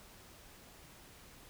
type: silence
effects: pink hiss -57 dBFS RMS until 1.49 s